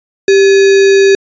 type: tone with sample-and-hold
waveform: sine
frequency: 392 Hz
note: G4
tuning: in tune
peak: -3 dBFS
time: 0.28-1.15 s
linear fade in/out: 2 ms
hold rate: 2100 Hz
effects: resampled to 16000 Hz